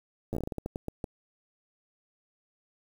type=slowing click train; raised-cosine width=2 ms; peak=-20 dBFS; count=14; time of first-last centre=0.33-1.042 s; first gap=9 ms; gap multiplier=1.27; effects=8-bit